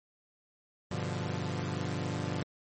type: chord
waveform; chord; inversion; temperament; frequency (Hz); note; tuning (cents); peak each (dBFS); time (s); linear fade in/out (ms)
sawtooth; G dominant seventh; none; equal; 98 / 123.47 / 146.83 / 174.61; G2 / B2 / D3 / F3; 0 / 0 / 0 / 0; -34; 0.91-2.43; 5
effects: MP3 32 kbps